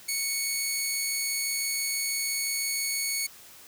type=tone; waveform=10% pulse; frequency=2217 Hz; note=C#7; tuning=in tune; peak=-18 dBFS; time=0.08-3.27 s; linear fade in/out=10 ms; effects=white hiss -50 dBFS RMS until 3.67 s